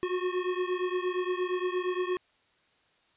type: beating tone pair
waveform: square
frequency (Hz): 360.5 / 369.1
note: F#4 / F#4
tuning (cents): -45 / -4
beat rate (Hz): 8.6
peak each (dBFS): -31 / -33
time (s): 0.03-2.17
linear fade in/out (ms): 0
effects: white hiss -67 dBFS RMS until 3.16 s + resampled to 8000 Hz